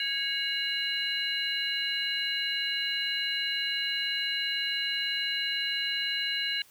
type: tone cluster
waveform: sine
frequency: 1647 / 2203 / 2854 / 4027 Hz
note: G#6 / C#7 / F7 / B7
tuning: -15 / -11 / +37 / +33 cents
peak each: -35 / -36 / -31 / -33 dBFS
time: 0-6.62 s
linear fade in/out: 2 ms
effects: white hiss -58 dBFS RMS until 6.7 s